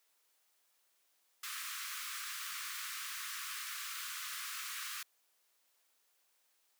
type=high-pass noise; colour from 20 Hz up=pink; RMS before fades=-43 dBFS; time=1.43-5.03 s; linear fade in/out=5 ms; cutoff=1100 Hz; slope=96 dB/octave; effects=white hiss -75 dBFS RMS until 6.79 s + high-pass 400 Hz 12 dB/octave